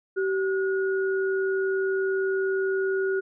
sine tone pair together, 384.4 / 1447.3 Hz, G4 / F#6, -34 / -39 cents, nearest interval octave + major seventh, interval 2295 cents, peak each -23 / -31 dBFS, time 0.16-3.21 s, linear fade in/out 20 ms, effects none

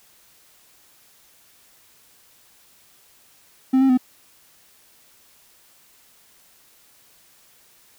triangle tone with pitch steps, 261.9 / 267 / 253.9 Hz, C4 / C4 / B3, +2 / +35 / +48 cents, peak -11 dBFS, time 3.73-3.976 s, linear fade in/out 10 ms, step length 82 ms, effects white hiss -55 dBFS RMS until 7.98 s

